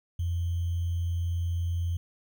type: tone with sample-and-hold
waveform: sine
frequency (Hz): 85.9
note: F2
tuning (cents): -28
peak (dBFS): -26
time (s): 0.19-1.97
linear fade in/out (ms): 5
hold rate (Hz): 3150
effects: none